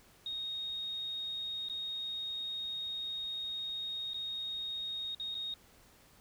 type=tone with dropouts; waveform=sine; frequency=3729 Hz; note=A#7; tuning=in tune; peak=-36 dBFS; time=0.26-5.54 s; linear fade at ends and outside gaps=2 ms; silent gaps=1.687-1.697 / 4.135-4.143 / 5.148-5.198 / 5.345-5.35 s; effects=pink hiss -62 dBFS RMS until 6.2 s